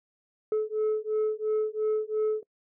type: beating tone pair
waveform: sine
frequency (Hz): 429.8 / 432.7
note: A4 / A4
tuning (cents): -41 / -29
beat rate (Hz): 2.9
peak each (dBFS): -26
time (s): 0.52-2.43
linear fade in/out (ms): 2
effects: noise-tail reverb RT60 0.1 s tail -25 dB re dry + tanh soft clip ceiling -22 dBFS